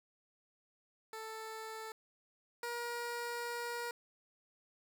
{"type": "tone pair in turn", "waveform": "15% pulse", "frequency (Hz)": [441.3, 475.6], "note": ["A4", "A#4"], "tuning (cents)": [5, 35], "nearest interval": "minor second", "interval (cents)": 130, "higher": "second", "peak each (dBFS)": [-37, -32], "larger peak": "second", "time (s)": [[1.13, 1.92], [2.63, 3.91]], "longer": "second", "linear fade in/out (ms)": 2, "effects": []}